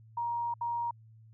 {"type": "tone bursts at uneven times", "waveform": "sine", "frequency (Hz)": 943, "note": "A#5", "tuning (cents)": 20, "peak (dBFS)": -30, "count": 2, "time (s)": [[0.17, 0.54], [0.61, 0.91]], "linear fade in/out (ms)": 5, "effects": ["added 111 Hz sine -53 dBFS peak until 1.33 s"]}